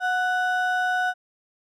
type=ring-modulated tone; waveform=triangle; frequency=1108.7 Hz; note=C#6; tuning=in tune; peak=-16 dBFS; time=0-1.14 s; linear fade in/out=50 ms; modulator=377 Hz; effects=none